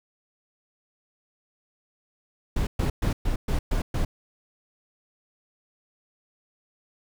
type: noise bursts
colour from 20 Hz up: brown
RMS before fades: -24 dBFS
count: 7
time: 2.56-4.05 s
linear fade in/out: 5 ms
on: 110 ms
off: 120 ms
effects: none